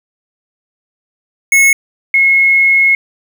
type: tone pair in turn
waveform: square / sine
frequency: 2185 / 2171 Hz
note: C#7 / C#7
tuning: -26 / -37 cents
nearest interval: unison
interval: 11 cents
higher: first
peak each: -6 dBFS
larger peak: neither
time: 1.52-1.73 / 2.14-2.95 s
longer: second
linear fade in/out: 2 ms
effects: 7-bit